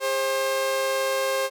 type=tone pair together; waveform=sawtooth; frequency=404.3 / 533 Hz; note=G#4 / C5; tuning=-46 / +32 cents; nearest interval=perfect fourth; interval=478 cents; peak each=-28 / -19 dBFS; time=0-1.5 s; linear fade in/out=50 ms; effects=none